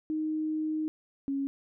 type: tone pair in turn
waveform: sine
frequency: 311.1 / 275.7 Hz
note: D#4 / C#4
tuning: 0 / -9 cents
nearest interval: major second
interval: 209 cents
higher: first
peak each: -28 dBFS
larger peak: neither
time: 0.1-0.88 / 1.28-1.47 s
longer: first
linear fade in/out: 0 ms
effects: none